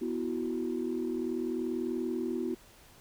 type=chord; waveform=sine; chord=B suspended fourth; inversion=none; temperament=equal; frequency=246.9 / 329.6 / 370 Hz; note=B3 / E4 / F#4; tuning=0 / 0 / 0 cents; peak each=-34 dBFS; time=0.01-2.55 s; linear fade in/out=10 ms; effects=tanh soft clip ceiling -23 dBFS + pink hiss -57 dBFS RMS until 3 s